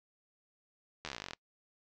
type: slowing click train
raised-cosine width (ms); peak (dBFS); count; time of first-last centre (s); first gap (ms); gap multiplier
0.2; -22; 17; 1.05-1.334; 12; 1.05
effects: noise-tail reverb RT60 0.1 s tail -25 dB re dry + low-pass 7000 Hz 12 dB/octave

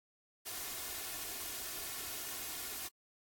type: noise with comb filter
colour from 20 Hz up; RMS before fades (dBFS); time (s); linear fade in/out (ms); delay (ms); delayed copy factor
white; -42; 0.45-2.89; 20; 2.8; +0.55
effects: AAC 64 kbps

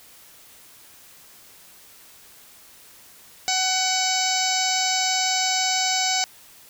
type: harmonic tone with a mistuned harmonic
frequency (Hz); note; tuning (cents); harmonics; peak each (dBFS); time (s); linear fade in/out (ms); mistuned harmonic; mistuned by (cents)
749; F#5; +21; 1 / 2 / 3 / 4 / 5 / 6 / 7 / 8 / 9 / 10; -26 / -33 / -29 / -32 / -30 / -29 / -28 / -28 / -34 / -30; 3.48-6.24; 0; 5; +55
effects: white hiss -49 dBFS RMS until 6.69 s

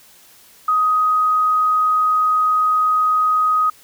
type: tone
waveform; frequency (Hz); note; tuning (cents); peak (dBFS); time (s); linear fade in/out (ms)
sine; 1254; D#6; +13; -13; 0.68-3.7; 5
effects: white hiss -48 dBFS RMS until 3.83 s

